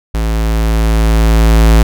square tone with level ramp, 55.1 Hz, A1, 3 cents sharp, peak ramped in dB -13 to -4 dBFS, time 0.14-1.83 s, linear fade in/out 5 ms, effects none

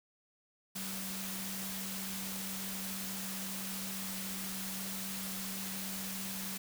sine tone in noise, 192 Hz, G3, 36 cents flat, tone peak -43 dBFS, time 0.75-6.58 s, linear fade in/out 10 ms, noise white, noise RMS -41 dBFS, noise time 0.75-6.58 s, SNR -5 dB, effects none

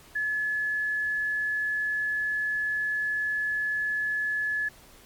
sine tone, 1711 Hz, A6, 49 cents flat, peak -25 dBFS, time 0.15-4.69 s, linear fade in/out 10 ms, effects pink hiss -53 dBFS RMS until 5.05 s + MP3 96 kbps

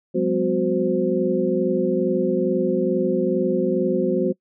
sine tone cluster, 181.3 / 203.6 / 253.8 / 366.7 / 520 Hz, F#3 / G#3 / B3 / F#4 / C5, -35 / -34 / +47 / -15 / -11 cents, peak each -26 / -26 / -26 / -21 / -25 dBFS, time 0.14-4.33 s, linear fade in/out 20 ms, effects noise-tail reverb RT60 0.1 s tail -24 dB re dry

